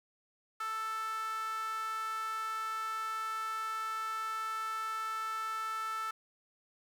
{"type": "tone with high-pass filter", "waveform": "sawtooth", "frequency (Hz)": 440.8, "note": "A4", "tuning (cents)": 3, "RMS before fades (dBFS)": -37, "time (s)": [0.6, 6.11], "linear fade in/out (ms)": 5, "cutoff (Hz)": 1300, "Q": 6.8, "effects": []}